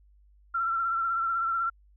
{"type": "tone with vibrato", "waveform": "sine", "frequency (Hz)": 1352, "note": "E6", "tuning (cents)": 43, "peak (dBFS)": -25, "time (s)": [0.54, 1.7], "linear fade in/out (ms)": 10, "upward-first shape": "sine", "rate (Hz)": 16, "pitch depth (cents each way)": 39, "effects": ["added 50 Hz sine -56 dBFS peak until 1.96 s"]}